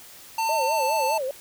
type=tone with pitch glide; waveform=square; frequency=898 to 885.6 Hz; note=A5 to A5; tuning=+35 to +11 cents; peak=-23 dBFS; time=0.38-1.18 s; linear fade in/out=5 ms; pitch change=-24 cents; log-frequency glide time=0.72-0.84 s
type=tone with vibrato; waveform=sine; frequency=579 Hz; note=D5; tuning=25 cents flat; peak=-25 dBFS; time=0.49-1.31 s; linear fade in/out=2 ms; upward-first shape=sine; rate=4.9 Hz; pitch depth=210 cents each way
effects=white hiss -46 dBFS RMS until 1.4 s